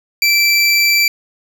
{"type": "tone", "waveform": "25% pulse", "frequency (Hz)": 2335, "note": "D7", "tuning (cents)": -11, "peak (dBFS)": -6, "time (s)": [0.22, 1.08], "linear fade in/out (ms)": 2, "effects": []}